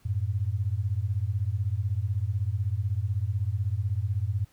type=beating tone pair; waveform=sine; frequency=92.5 / 108.5 Hz; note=F#2 / A2; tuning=0 / -24 cents; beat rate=16 Hz; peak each=-28 dBFS; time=0.05-4.45 s; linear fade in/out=10 ms; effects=pink hiss -63 dBFS RMS until 4.52 s